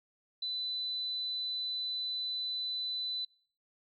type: tone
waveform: sine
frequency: 4000 Hz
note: B7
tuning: 21 cents sharp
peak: -33 dBFS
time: 0.42-3.25 s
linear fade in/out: 5 ms
effects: noise-tail reverb RT60 0.6 s tail -26 dB re dry